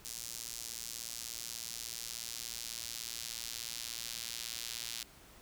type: tone with high-pass filter sweep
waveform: square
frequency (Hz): 58.27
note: A#1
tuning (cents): 0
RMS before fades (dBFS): -43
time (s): 0.05-5.03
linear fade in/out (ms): 0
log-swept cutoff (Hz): 6000 to 4000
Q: 1.2
effects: pink hiss -58 dBFS RMS until 5.41 s